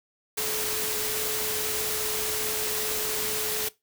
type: tone in noise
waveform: sine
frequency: 430.6 Hz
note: A4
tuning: 37 cents flat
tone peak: -35 dBFS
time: 0.37-3.69 s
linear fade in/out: 10 ms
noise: white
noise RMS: -29 dBFS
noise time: 0.37-3.69 s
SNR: -9 dB
effects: noise-tail reverb RT60 0.2 s tail -20 dB re dry